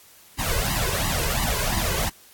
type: noise with flanger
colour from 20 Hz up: pink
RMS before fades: -24 dBFS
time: 0.38-2.1 s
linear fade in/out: 20 ms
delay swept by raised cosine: 1 to 2 ms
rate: 2.9 Hz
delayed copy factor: +1
effects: white hiss -51 dBFS RMS until 2.33 s + AAC 64 kbps